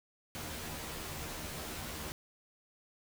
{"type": "noise with comb filter", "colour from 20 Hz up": "pink", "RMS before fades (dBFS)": -42, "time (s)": [0.35, 2.12], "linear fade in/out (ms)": 0, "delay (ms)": 13, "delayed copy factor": 0.95, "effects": []}